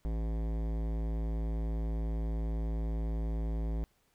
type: tone with hard clipping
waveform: sine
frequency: 55 Hz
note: A1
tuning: in tune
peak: -33 dBFS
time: 0.05-3.84 s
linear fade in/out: 0 ms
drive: 18 dB
effects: pink hiss -72 dBFS RMS until 4.14 s